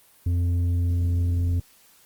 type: tone with tanh clipping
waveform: sine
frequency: 87.31 Hz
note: F2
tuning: in tune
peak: -21 dBFS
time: 0.26-1.6 s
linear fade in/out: 5 ms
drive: 6 dB
effects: white hiss -56 dBFS RMS until 2.05 s + Opus 32 kbps